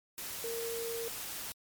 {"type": "tone in noise", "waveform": "sine", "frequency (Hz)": 462.2, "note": "A#4", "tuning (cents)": -15, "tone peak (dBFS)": -36, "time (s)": [0.44, 1.08], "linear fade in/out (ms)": 0, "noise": "white", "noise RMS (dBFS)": -41, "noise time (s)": [0.18, 1.52], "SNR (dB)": 2, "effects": ["MP3 96 kbps"]}